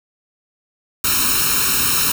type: noise with comb filter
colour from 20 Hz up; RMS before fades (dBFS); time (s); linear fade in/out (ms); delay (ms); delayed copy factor
white; -17; 1.04-2.12; 5; 0.74; +1
effects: none